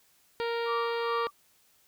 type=harmonic tone; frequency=466.2 Hz; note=A#4; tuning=in tune; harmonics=1 / 2 / 3 / 4 / 5 / 6 / 7 / 8 / 9 / 10; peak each=-30 / -36 / -40 / -42 / -44 / -46 / -47 / -48 / -49 / -50 dBFS; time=0.4-1.27 s; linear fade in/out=0 ms
type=tone with tremolo; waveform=sine; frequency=1166 Hz; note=D6; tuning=13 cents flat; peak=-29 dBFS; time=0.65-1.31 s; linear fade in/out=50 ms; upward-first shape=sine; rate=2.4 Hz; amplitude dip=85%
effects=white hiss -65 dBFS RMS until 1.87 s